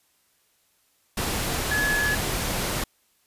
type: tone in noise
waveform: sine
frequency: 1700 Hz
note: G#6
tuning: 40 cents sharp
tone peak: -22 dBFS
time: 1.71-2.15 s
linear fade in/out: 5 ms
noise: pink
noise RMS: -27 dBFS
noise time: 1.17-2.84 s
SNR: +2 dB
effects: white hiss -66 dBFS RMS until 3.26 s + resampled to 32000 Hz